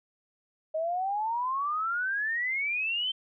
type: exponential sweep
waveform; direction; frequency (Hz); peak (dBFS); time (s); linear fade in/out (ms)
sine; up; 621 to 3136; -27; 0.74-3.12; 10
effects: none